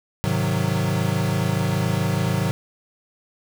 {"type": "chord", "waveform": "square", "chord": "Ab dominant seventh", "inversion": "none", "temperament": "equal", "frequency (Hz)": [103.83, 130.81, 155.56, 185], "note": ["Ab2", "C3", "Eb3", "Gb3"], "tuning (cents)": [0, 0, 0, 0], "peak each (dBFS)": [-26, -26, -26, -26], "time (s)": [0.24, 2.51], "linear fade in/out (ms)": 0, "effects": ["7-bit"]}